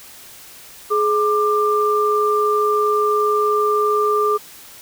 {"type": "tone pair together", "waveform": "sine", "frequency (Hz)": [421.5, 1189.2], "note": ["G#4", "D6"], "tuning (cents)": [26, 21], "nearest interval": "octave + tritone", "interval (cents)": 1795, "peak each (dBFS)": -17, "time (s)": [0.9, 4.38], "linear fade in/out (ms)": 20, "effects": ["white hiss -41 dBFS RMS until 4.81 s"]}